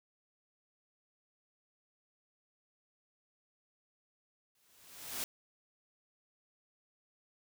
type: noise with exponential growth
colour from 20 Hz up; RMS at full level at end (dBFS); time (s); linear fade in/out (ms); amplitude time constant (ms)
white; -36; 4.55-5.24; 2; 150
effects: none